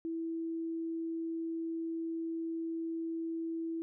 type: tone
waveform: sine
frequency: 328.7 Hz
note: E4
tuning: 5 cents flat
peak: -34 dBFS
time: 0.05-3.82 s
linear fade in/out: 0 ms
effects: none